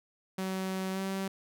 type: tone with pitch glide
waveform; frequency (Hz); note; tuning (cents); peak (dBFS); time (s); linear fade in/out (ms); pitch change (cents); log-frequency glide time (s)
sawtooth; 189 to 192.75; F#3 to G3; +37 to -29; -28; 0.38-1.28; 5; +34; 0.92-1
effects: none